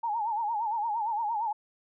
sine tone with vibrato, 880 Hz, A5, in tune, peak -27 dBFS, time 0.03-1.53 s, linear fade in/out 10 ms, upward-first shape sine, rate 8.7 Hz, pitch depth 120 cents each way, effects none

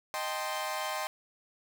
sawtooth chord, A half-diminished seventh, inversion second, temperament equal, 622.3 / 784 / 880 / 1046.5 Hz, Eb5 / G5 / A5 / C6, 0 / 0 / 0 / 0 cents, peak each -34 / -34 / -38 / -33 dBFS, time 0.14-1.07 s, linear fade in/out 0 ms, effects none

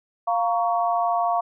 sine chord, Bb minor, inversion second, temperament just, 699.2 / 932.3 / 1118.8 Hz, F5 / Bb5 / Db6, +2 / 0 / +16 cents, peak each -21 / -27 / -26 dBFS, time 0.27-1.41 s, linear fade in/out 10 ms, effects none

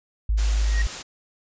sine tone, 52.9 Hz, G#1, 33 cents sharp, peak -18 dBFS, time 0.29-0.87 s, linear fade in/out 5 ms
white noise, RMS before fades -33 dBFS, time 0.37-1.03 s, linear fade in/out 20 ms
triangle tone with exponential growth, 1883 Hz, A#6, 17 cents sharp, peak -23 dBFS, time 0.58-0.82 s, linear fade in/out 5 ms, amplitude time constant 51 ms
effects resampled to 16000 Hz

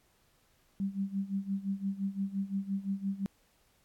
sine tone with tremolo, 196 Hz, G3, in tune, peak -28 dBFS, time 0.8-3.26 s, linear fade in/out 0 ms, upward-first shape sine, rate 5.8 Hz, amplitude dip 85%, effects pink hiss -69 dBFS RMS until 3.84 s + AAC 64 kbps

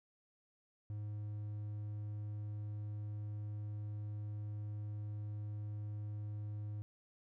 triangle tone, 104.8 Hz, G#2, 16 cents sharp, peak -38 dBFS, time 0.9-6.82 s, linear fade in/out 0 ms, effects none

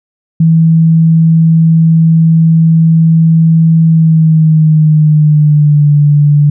sine tone with pitch glide, 162.7 to 146.63 Hz, E3 to D3, -22 to -2 cents, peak -3 dBFS, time 0.4-6.5 s, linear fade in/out 5 ms, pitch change -180 cents, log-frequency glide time 3.85-5.9 s, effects none

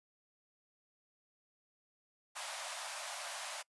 pink high-pass noise, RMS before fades -43 dBFS, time 2.35-3.63 s, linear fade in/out 20 ms, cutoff 580 Hz, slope 96 dB/octave, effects noise-tail reverb RT60 0.1 s tail -25 dB re dry + resampled to 24000 Hz

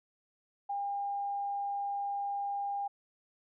sine tone, 804 Hz, G5, 44 cents sharp, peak -32 dBFS, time 0.69-2.88 s, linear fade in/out 10 ms, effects none

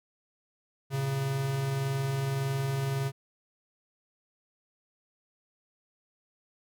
square tone pair together, 114.8 / 136.52 Hz, A#2 / C#3, -26 / -26 cents, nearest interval minor third, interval 300 cents, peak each -39 / -29 dBFS, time 0.9-3.12 s, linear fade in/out 50 ms, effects none

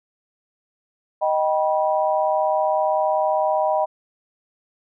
sine chord, Eb augmented, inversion none, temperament just, 622.3 / 777.8 / 972.3 Hz, Eb5 / G5 / B5, 0 / -14 / -27 cents, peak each -20 / -22 / -24 dBFS, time 1.21-3.86 s, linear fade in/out 20 ms, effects none

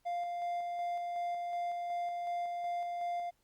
triangle tone with tremolo, 698.5 Hz, F5, in tune, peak -31 dBFS, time 0.05-3.31 s, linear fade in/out 20 ms, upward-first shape square, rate 2.7 Hz, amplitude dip 25%, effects pink hiss -75 dBFS RMS until 3.43 s + Opus 48 kbps

